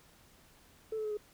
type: tone with pitch steps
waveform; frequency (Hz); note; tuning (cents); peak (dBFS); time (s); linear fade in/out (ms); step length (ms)
sine; 440 / 432.9 / 426 / 419.2; A4 / A4 / G#4 / G#4; 0 / -28 / +44 / +16; -32; 0.92-1.172; 5; 63
effects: tanh soft clip ceiling -30 dBFS + pink hiss -62 dBFS RMS until 1.33 s